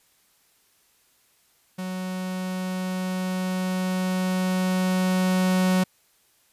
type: tone with level ramp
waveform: 45% pulse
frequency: 185 Hz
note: F#3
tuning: in tune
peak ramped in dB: -29 to -18 dBFS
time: 1.78-5.84 s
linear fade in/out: 10 ms
effects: white hiss -63 dBFS RMS until 6.52 s + resampled to 32000 Hz